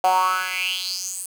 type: tone with high-pass filter sweep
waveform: 10% pulse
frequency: 185 Hz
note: F#3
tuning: in tune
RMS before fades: -23 dBFS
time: 0.04-1.26 s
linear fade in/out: 2 ms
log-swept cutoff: 700 to 9600 Hz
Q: 5.9
effects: 7-bit